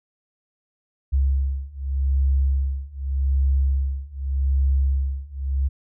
sine beating tone pair, 67.4 / 68.24 Hz, C#2 / C#2, -48 / -27 cents, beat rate 0.84 Hz, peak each -22 / -21 dBFS, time 1.12-5.69 s, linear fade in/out 20 ms, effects none

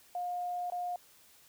sine tone with dropouts, 712 Hz, F5, 33 cents sharp, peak -33 dBFS, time 0.15-0.96 s, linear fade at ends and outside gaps 2 ms, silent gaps 0.701-0.721 s, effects white hiss -61 dBFS RMS until 1.48 s

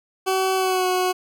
20% pulse tone with pitch glide, 378.8 to 367.2 Hz, F#4 to F#4, +41 to -13 cents, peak -14 dBFS, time 0.26-1.13 s, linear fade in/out 20 ms, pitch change -54 cents, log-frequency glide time 0.55-0.87 s, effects none

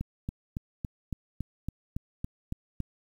click train, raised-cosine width 5 ms, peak -20 dBFS, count 11, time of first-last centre 0.01-2.803 s, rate 3.58 Hz, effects 9-bit

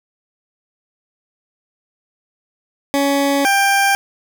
20% pulse tone pair in turn, 280 / 792 Hz, C#4 / G5, +18 / +18 cents, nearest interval octave + tritone, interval 1800 cents, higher second, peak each -9 / -7 dBFS, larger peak second, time 2.94-3.45 / 3.45-3.95 s, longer first, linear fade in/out 0 ms, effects none

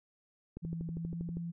click train, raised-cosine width 3 ms, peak -29 dBFS, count 11, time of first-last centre 0.57-1.37 s, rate 12.5 Hz
sine tone with pitch glide, 165.7 to 169.57 Hz, E3 to E3, +9 to +49 cents, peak -36 dBFS, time 0.62-1.52 s, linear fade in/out 20 ms, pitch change +40 cents, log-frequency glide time 0.96-1.24 s
effects none

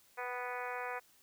harmonic tone with a mistuned harmonic, 246.9 Hz, B3, in tune, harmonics 2 / 3 / 4 / 5 / 6 / 7 / 8 / 9 / 10, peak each -44 / -44 / -44 / -47 / -46 / -48 / -49 / -50 / -51 dBFS, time 0.17-1 s, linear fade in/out 20 ms, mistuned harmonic 3, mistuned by +16 cents, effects white hiss -66 dBFS RMS until 1.22 s

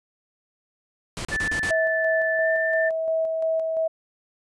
pink noise bursts, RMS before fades -31 dBFS, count 5, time 1.17-1.709 s, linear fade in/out 0 ms, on 79 ms, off 36 ms
sine tone with pitch glide, 1754 to 1780.5 Hz, A6 to A6, -6 to +20 cents, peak -23 dBFS, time 1.31-2.9 s, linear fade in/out 20 ms, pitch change +26 cents, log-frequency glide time 2.35-2.48 s
sine tone with tremolo, 646 Hz, E5, 35 cents flat, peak -20 dBFS, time 1.7-3.88 s, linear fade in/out 10 ms, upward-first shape square, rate 2.9 Hz, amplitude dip 30%
effects resampled to 22050 Hz

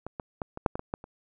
clicks, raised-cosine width 1 ms, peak -22 / -20 / -17 / -23 / -7 / -18 / -21 / -16 / -29 dBFS, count 9, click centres 0.066 / 0.198 / 0.418 / 0.574 / 0.662 / 0.755 / 0.794 / 0.939 / 1.041 s, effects none

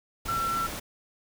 sine tone in noise, 1348 Hz, E6, 38 cents sharp, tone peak -26 dBFS, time 0.28-0.67 s, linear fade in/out 10 ms, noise pink, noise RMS -36 dBFS, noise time 0.25-0.8 s, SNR +7 dB, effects none

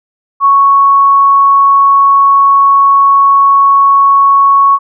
sine tone, 1108.7 Hz, C#6, in tune, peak -3 dBFS, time 0.4-4.79 s, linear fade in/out 50 ms, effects none

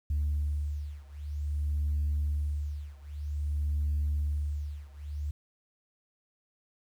sine beating tone pair, 73.42 / 73.94 Hz, D2 / D2, 0 / +12 cents, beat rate 0.52 Hz, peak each -30 / -31 dBFS, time 0.1-5.31 s, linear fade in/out 5 ms, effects tanh soft clip ceiling -23 dBFS + 10-bit

